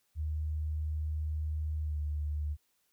sine tone with pitch glide, 76.9 to 74.62 Hz, D#2 to D2, -20 to +28 cents, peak -31 dBFS, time 0.15-2.57 s, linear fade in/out 50 ms, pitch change -52 cents, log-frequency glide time 1.82-1.97 s, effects white hiss -75 dBFS RMS until 2.92 s

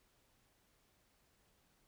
silence, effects pink hiss -74 dBFS RMS until 1.87 s

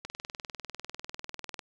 click train, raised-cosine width 0.2 ms, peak -20 dBFS, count 32, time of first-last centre 0.05-1.592 s, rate 20.1 Hz, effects none

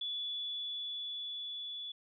sine tone with level ramp, 3435 Hz, A7, 42 cents flat, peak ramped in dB -35 to -40 dBFS, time 0.01-1.92 s, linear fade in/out 5 ms, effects none

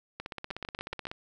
two click trains, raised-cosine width 0.3 ms, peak -21 / -20 dBFS, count 16 / 5, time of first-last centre 0.2-1.115 / 0.51-1.069 s, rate 16.4 / 7.15 Hz, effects none

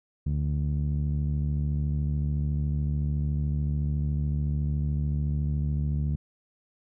sawtooth tone with low-pass filter, 73.8 Hz, D2, 9 cents sharp, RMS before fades -27 dBFS, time 0.26-6.16 s, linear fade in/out 5 ms, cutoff 170 Hz, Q 2.3, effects none

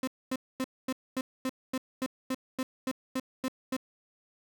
35% pulse tone bursts, 260 Hz, C4, 11 cents flat, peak -27 dBFS, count 14, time 0.03-3.766 s, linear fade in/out 2 ms, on 44 ms, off 240 ms, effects none

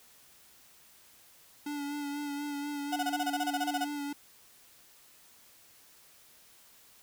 square tone with vibrato, 288.7 Hz, D4, 30 cents flat, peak -35 dBFS, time 1.66-4.13 s, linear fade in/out 5 ms, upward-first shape sine, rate 4.1 Hz, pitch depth 27 cents each way
35% pulse tone bursts, 734 Hz, F#5, 14 cents flat, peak -27 dBFS, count 14, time 2.92-3.848 s, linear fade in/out 10 ms, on 44 ms, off 24 ms
effects white hiss -59 dBFS RMS until 7.02 s

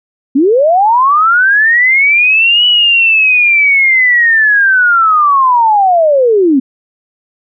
sine linear two-way sweep, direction up then down, 250.7 to 2960 to 250.7 Hz, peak -5 dBFS, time 0.35-6.6 s, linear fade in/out 10 ms, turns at 2.66 s, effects none

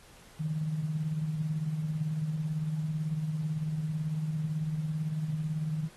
sine tone with tremolo, 155.56 Hz, D#3, in tune, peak -27 dBFS, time 0.39-5.89 s, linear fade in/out 20 ms, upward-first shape sine, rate 18 Hz, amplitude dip 50%, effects pink hiss -56 dBFS RMS until 5.96 s + AAC 32 kbps

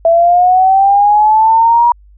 sine linear sweep, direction up, 659.3 to 960 Hz, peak -5 dBFS, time 0.05-1.92 s, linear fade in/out 2 ms, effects added 50 Hz sine -39 dBFS peak until 2.17 s

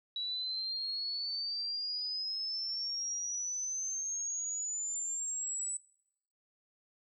sine exponential sweep, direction up, 3900 to 7970 Hz, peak -34 dBFS, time 0.16-5.77 s, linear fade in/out 2 ms, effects noise-tail reverb RT60 0.8 s tail -23 dB re dry

